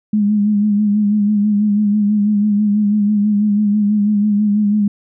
sine tone with vibrato, 207.7 Hz, G#3, in tune, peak -11 dBFS, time 0.13-4.88 s, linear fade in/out 5 ms, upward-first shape sine, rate 6.1 Hz, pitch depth 44 cents each way, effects none

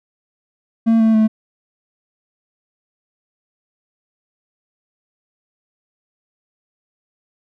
triangle tone with pitch steps, 226.5 / 222.4 / 218.3 Hz, A#3 / A3 / A3, -50 / +19 / -13 cents, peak -8 dBFS, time 0.86-1.28 s, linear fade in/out 20 ms, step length 140 ms, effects none

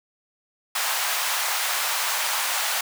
pink high-pass noise, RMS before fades -25 dBFS, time 0.75-2.81 s, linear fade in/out 5 ms, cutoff 790 Hz, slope 24 dB/octave, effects none

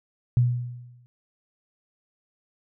sine tone with exponential decay, 122.1 Hz, B2, 19 cents flat, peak -14 dBFS, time 0.37-1.06 s, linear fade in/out 0 ms, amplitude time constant 150 ms, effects none

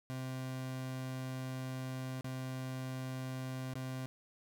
30% pulse tone with dropouts, 130 Hz, C3, 11 cents flat, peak -36 dBFS, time 0.1-4.06 s, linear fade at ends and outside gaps 0 ms, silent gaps 2.209-2.244 / 3.738-3.755 s, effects none

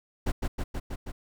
brown noise with echo, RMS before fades -26 dBFS, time 0.26-0.32 s, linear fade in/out 10 ms, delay 160 ms, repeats 5, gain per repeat -2 dB, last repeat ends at 1.12 s, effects none

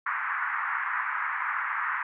pink band-pass noise, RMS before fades -30 dBFS, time 0.06-2.03 s, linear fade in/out 5 ms, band 1000 to 2000 Hz, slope 48 dB/octave, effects none

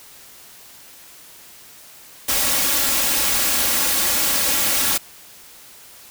white noise with comb filter, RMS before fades -19 dBFS, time 2.28-4.98 s, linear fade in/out 10 ms, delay 3.6 ms, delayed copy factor +0.6, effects white hiss -44 dBFS RMS until 6.1 s

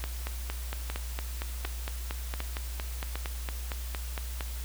two click trains, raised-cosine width 0.3 ms, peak -18 / -18 dBFS, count 4 / 20, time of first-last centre 0.9-3.156 / 0.04-4.408 s, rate 1.33 / 4.35 Hz, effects added 60 Hz sine -34 dBFS peak until 4.64 s + white hiss -45 dBFS RMS until 4.64 s

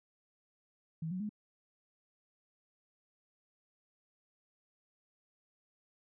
sine tone with pitch steps, 161.3 / 184.22 / 210.4 Hz, E3 / F#3 / G#3, -37 / -7 / +23 cents, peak -35 dBFS, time 1.02-1.293 s, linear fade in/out 5 ms, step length 91 ms, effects none

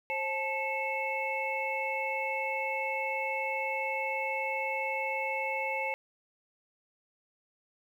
sine tone cluster, 533 / 873 / 2187 / 2643 Hz, C5 / A5 / C#7 / E7, +32 / -14 / -24 / +4 cents, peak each -36 / -35 / -34 / -38 dBFS, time 0.1-5.94 s, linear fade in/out 0 ms, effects 10-bit

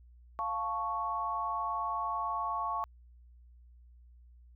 sine chord, F augmented, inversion none, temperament equal, 698.5 / 880 / 1108.7 Hz, F5 / A5 / C#6, 0 / 0 / 0 cents, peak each -39 / -37 / -33 dBFS, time 0.39-2.84 s, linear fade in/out 0 ms, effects added 60 Hz sine -54 dBFS peak until 4.55 s

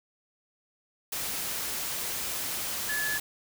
sine tone in noise, 1713 Hz, A6, 47 cents flat, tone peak -29 dBFS, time 2.89-3.18 s, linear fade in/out 5 ms, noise white, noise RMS -33 dBFS, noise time 1.12-3.2 s, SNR +1 dB, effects none

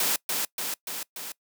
white noise with echo, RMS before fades -25 dBFS, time 0-0.16 s, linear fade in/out 2 ms, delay 290 ms, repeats 4, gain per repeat -3 dB, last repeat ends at 1.32 s, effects noise-tail reverb RT60 0.1 s tail -23 dB re dry + high-pass 150 Hz 12 dB/octave

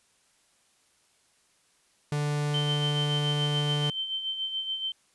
45% pulse tone, 147.1 Hz, D3, 3 cents sharp, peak -26 dBFS, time 2.12-3.9 s, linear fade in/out 2 ms
sine tone with tremolo, 3104 Hz, G7, 18 cents flat, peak -27 dBFS, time 2.54-4.92 s, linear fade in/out 2 ms, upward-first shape sine, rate 7 Hz, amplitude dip 55%
effects white hiss -66 dBFS RMS until 5.14 s + resampled to 24000 Hz

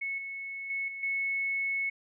sine tone with level steps, 2200 Hz, C#7, 14 cents flat, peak -31 / -36 / -30 / -37 / -28 dBFS, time 0.01-1.9 s, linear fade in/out 10 ms, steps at 0.18 / 0.7 / 0.88 / 1.03 s, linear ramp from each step 2 ms, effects none

